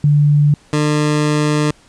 sine / 20% pulse tone pair in turn, 146.83 / 150 Hz, D3 / D3, 0 / +37 cents, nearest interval unison, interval 37 cents, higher second, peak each -8 dBFS, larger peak neither, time 0.04-0.54 / 0.73-1.71 s, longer second, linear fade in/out 2 ms, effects pink hiss -49 dBFS RMS until 1.88 s + resampled to 22050 Hz

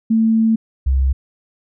sine tone pair in turn, 223.4 / 66.42 Hz, A3 / C2, +27 / +27 cents, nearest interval octave + major sixth, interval 2100 cents, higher first, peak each -11 / -12 dBFS, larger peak first, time 0.1-0.56 / 0.86-1.13 s, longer first, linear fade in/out 10 ms, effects none

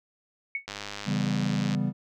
sine tone with exponential decay, 2217 Hz, C#7, in tune, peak -24 dBFS, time 0.55-0.66 s, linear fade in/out 2 ms, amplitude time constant 23 ms
click train, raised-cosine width 0.2 ms, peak -18 dBFS, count 110, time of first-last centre 0.68-1.749 s, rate 102 Hz
triangle chord, C# half-diminished seventh, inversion none, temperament equal, 138.59 / 164.81 / 196 / 246.9 Hz, C#3 / E3 / G3 / B3, 0 / 0 / 0 / 0 cents, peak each -28 / -30 / -26 / -30 dBFS, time 1.05-1.93 s, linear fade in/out 50 ms
effects none

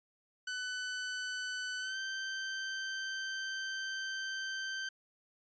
sawtooth tone with pitch glide, 1500 to 1555.6 Hz, F#6 to G6, +23 to -14 cents, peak -33 dBFS, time 0.47-4.89 s, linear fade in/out 5 ms, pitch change +63 cents, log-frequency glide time 1.78-1.98 s, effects resampled to 16000 Hz

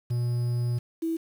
triangle / sine tone pair in turn, 120.8 / 327.6 Hz, B2 / E4, -38 / -11 cents, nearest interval octave + perfect fourth, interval 1727 cents, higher second, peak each -22 / -25 dBFS, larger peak first, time 0.1-0.79 / 1.02-1.17 s, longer first, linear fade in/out 10 ms, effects 8-bit

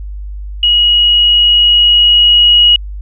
sine tone with level ramp, 2900 Hz, F#7, 35 cents flat, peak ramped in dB -6 to -3 dBFS, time 0.63-2.76 s, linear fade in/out 2 ms, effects added 50 Hz sine -21 dBFS peak until 3.01 s

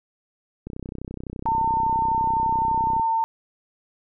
click train, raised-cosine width 3 ms, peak -20 dBFS, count 75, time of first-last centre 0.67-2.997 s, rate 31.8 Hz
sine tone, 903 Hz, A5, 45 cents sharp, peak -19 dBFS, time 1.46-3.24 s, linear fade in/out 0 ms
effects none

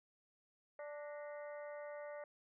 harmonic tone with a mistuned harmonic, 293.7 Hz, D4, in tune, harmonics 2 / 3 / 4 / 5 / 6 / 7, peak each -46 / -57 / -59 / -60 / -59 / -63 dBFS, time 0.79-2.24 s, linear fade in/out 2 ms, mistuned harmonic 6, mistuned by +93 cents, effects none

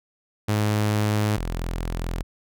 sawtooth tone pair in turn, 105.6 / 42.38 Hz, G#2 / E1, +29 / +49 cents, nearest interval octave + major third, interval 1580 cents, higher first, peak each -16 / -22 dBFS, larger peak first, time 0.48-1.37 / 1.37-2.23 s, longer first, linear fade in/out 10 ms, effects none

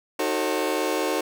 30% pulse chord, D# diminished seventh, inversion none, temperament just, 311.1 / 373.4 / 448 / 537.6 Hz, D#4 / F#4 / A4 / C5, 0 / +16 / +31 / +47 cents, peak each -26 dBFS, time 0.19-1.21 s, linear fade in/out 5 ms, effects none

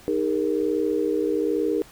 sine chord, D# suspended fourth, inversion none, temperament equal with one note detuned, 311.1 / 405.1 / 466.2 Hz, D#4 / G#4 / A#4, 0 / -43 / 0 cents, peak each -25 dBFS, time 0.08-1.82 s, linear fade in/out 0 ms, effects pink hiss -49 dBFS RMS until 1.91 s

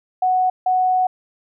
sine tone pair in turn, 740 / 740 Hz, F#5 / F#5, 0 / 0 cents, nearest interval unison, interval 0 cents, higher neither, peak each -14 dBFS, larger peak neither, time 0.22-0.5 / 0.66-1.07 s, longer second, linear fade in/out 5 ms, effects none

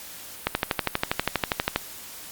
click train, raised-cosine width 0.3 ms, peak -5 dBFS, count 17, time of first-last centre 0.47-1.76 s, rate 12.4 Hz, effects white hiss -41 dBFS RMS until 2.31 s + Opus 48 kbps

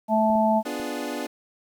harmonic tone, 218.5 Hz, A3, 12 cents flat, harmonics 1 / 3 / 4, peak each -22 / -22 / -22 dBFS, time 0.08-0.63 s, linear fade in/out 50 ms
clicks, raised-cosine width 2 ms, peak -28 dBFS, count 3, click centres 0.302 / 0.355 / 0.799 s
25% pulse chord, B diminished seventh, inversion none, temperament equal, 246.9 / 293.7 / 349.2 / 415.3 Hz, B3 / D4 / F4 / Ab4, 0 / 0 / 0 / 0 cents, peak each -30 / -28 / -33 / -33 dBFS, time 0.65-1.27 s, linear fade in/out 10 ms
effects 9-bit

